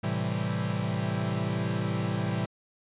45% pulse chord, A minor seventh, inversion none, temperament equal, 110 / 130.81 / 164.81 / 196 Hz, A2 / C3 / E3 / G3, 0 / 0 / 0 / 0 cents, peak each -32 / -34 / -33 / -33 dBFS, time 0.03-2.46 s, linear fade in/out 10 ms, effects resampled to 8000 Hz

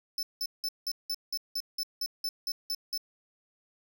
45% pulse tone bursts, 5274 Hz, E8, in tune, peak -30 dBFS, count 13, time 0.18-2.977 s, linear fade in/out 2 ms, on 49 ms, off 180 ms, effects none

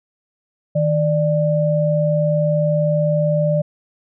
sine tone pair together, 156.67 / 592 Hz, D#3 / D5, +12 / +14 cents, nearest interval octave + major seventh, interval 2302 cents, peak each -17 dBFS, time 0.75-3.62 s, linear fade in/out 10 ms, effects none

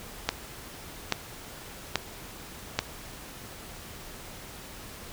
click train, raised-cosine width 0.2 ms, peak -6 dBFS, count 4, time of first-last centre 0.29-2.79 s, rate 1.2 Hz, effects pink hiss -44 dBFS RMS until 5.12 s

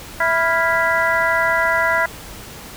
harmonic tone with a mistuned harmonic, 329.6 Hz, E4, in tune, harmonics 2 / 3 / 4 / 5 / 6, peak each -21 / -21 / -21 / -21 / -21 dBFS, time 0.2-2.06 s, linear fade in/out 5 ms, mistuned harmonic 4, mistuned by +97 cents, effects pink hiss -36 dBFS RMS until 2.76 s

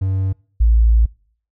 triangle / sine tone pair in turn, 95.5 / 56.05 Hz, G2 / A1, -45 / +33 cents, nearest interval major sixth, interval 922 cents, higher first, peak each -14 / -9 dBFS, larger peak second, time 0.01-0.33 / 0.6-1.06 s, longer second, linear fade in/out 10 ms, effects noise-tail reverb RT60 0.5 s tail -24 dB re dry

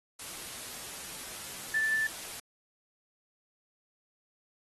sine tone in noise, 1760 Hz, A6, in tune, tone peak -26 dBFS, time 1.74-2.07 s, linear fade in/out 5 ms, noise white, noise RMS -42 dBFS, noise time 0.19-2.4 s, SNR +13 dB, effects AAC 32 kbps

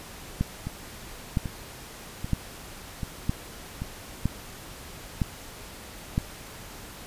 two click trains, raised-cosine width 5 ms, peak -19 / -11 dBFS, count 5 / 7, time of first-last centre 0.67-3.82 / 0.41-6.179 s, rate 1.27 / 1.04 Hz, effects pink hiss -43 dBFS RMS until 7.06 s + resampled to 32000 Hz

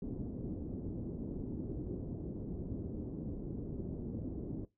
white low-pass noise, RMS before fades -41 dBFS, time 0.02-4.65 s, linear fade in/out 2 ms, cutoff 340 Hz, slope 24 dB/octave, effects noise-tail reverb RT60 0.2 s tail -19 dB re dry

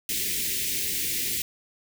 white band-stop noise, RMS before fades -28 dBFS, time 0.09-1.42 s, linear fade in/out 2 ms, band 440 to 1900 Hz, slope 48 dB/octave, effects none

